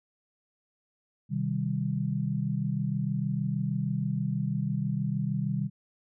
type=chord; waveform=sine; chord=C minor; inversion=none; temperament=equal with one note detuned; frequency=129.24 / 155.56 / 196 Hz; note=C3 / Eb3 / G3; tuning=-21 / 0 / 0 cents; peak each=-31 dBFS; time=1.29-5.7 s; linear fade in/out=50 ms; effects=none